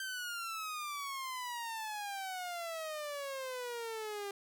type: exponential sweep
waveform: sawtooth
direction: down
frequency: 1568 to 396.8 Hz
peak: -35 dBFS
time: 0-4.31 s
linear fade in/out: 2 ms
effects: none